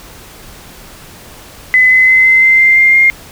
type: tone with pitch steps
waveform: sine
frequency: 2020 / 2034 / 2048 / 2062 / 2077 / 2091 / 2106 / 2120 Hz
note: B6 / C7 / C7 / C7 / C7 / C7 / C7 / C7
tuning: +39 / -50 / -38 / -26 / -13 / -2 / +11 / +22 cents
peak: -4 dBFS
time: 1.74-3.1 s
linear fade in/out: 0 ms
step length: 170 ms
effects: pink hiss -35 dBFS RMS until 3.31 s